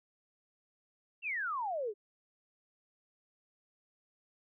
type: exponential sweep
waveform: sine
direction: down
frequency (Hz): 2800 to 390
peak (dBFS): -33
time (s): 1.22-1.94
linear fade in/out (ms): 50
effects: none